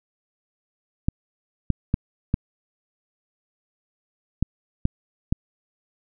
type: clicks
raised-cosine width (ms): 5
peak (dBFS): -7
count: 7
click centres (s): 1.085 / 1.703 / 1.941 / 2.341 / 4.426 / 4.854 / 5.325
effects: none